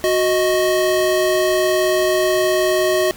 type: tone pair together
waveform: square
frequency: 367.6 / 625.6 Hz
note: F#4 / D#5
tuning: -11 / +9 cents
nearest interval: major sixth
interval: 920 cents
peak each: -18 dBFS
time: 0.04-3.11 s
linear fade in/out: 0 ms
effects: pink hiss -40 dBFS RMS until 3.16 s